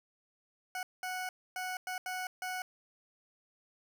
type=tone bursts at uneven times; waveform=20% pulse; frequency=738 Hz; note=F#5; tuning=5 cents flat; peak=-31 dBFS; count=6; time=0.75-0.83 / 1.03-1.29 / 1.56-1.77 / 1.87-1.98 / 2.06-2.27 / 2.42-2.62 s; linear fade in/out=2 ms; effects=none